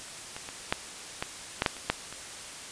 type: clicks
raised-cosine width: 0.3 ms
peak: -21 / -22 / -8 / -13 / -8 / -6 / -26 / -7 / -24 dBFS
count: 9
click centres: 0.365 / 0.489 / 0.725 / 1.225 / 1.621 / 1.662 / 1.767 / 1.9 / 2.126 s
effects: white hiss -42 dBFS RMS until 2.71 s + resampled to 22050 Hz